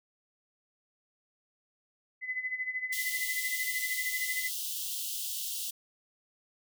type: tone with tremolo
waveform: sine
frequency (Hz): 2019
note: B6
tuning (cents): +38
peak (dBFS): -29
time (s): 2.21-4.51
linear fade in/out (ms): 50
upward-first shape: sine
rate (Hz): 13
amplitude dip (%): 75
type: high-pass noise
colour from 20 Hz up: white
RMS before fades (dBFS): -36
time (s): 2.92-5.71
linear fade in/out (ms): 10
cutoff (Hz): 2800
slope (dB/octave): 96
effects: none